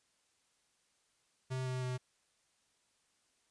square tone with pitch steps, 129.6 / 128.19 / 126.79 Hz, C3 / C3 / B2, -16 / -35 / +46 cents, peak -36 dBFS, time 1.5-1.98 s, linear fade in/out 20 ms, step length 160 ms, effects white hiss -75 dBFS RMS until 3.5 s + resampled to 22050 Hz

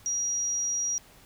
sine tone, 5740 Hz, F8, 47 cents sharp, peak -26 dBFS, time 0.06-0.98 s, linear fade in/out 0 ms, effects pink hiss -55 dBFS RMS until 1.25 s

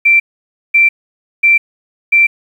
sine tone bursts, 2349 Hz, D7, in tune, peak -5 dBFS, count 4, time 0.05-2.27 s, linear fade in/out 10 ms, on 150 ms, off 540 ms, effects 7-bit

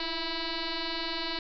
sine tone with frequency modulation, 1963 Hz, B6, 11 cents flat, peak -30 dBFS, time 0-1.39 s, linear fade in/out 2 ms, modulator 329 Hz, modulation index 7.9, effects none

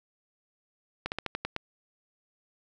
slowing click train, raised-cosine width 0.3 ms, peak -15 dBFS, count 7, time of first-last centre 1.06-1.564 s, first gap 59 ms, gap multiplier 1.14, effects none

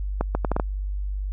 accelerating click train, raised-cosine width 1 ms, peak -9 dBFS, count 6, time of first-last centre 0.21-0.598 s, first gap 140 ms, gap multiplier 0.7, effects added 49 Hz sine -25 dBFS peak until 1.32 s

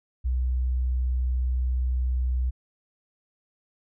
sine tone, 62.8 Hz, B1, 30 cents sharp, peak -22 dBFS, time 0.24-2.51 s, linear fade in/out 20 ms, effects none

